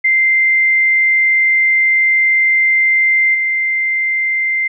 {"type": "tone with level steps", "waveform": "sine", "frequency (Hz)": 2087, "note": "C7", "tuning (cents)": -5, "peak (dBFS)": [-9, -13], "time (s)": [0.04, 4.68], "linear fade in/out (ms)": 10, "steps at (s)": 3.34, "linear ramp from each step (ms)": 10, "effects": []}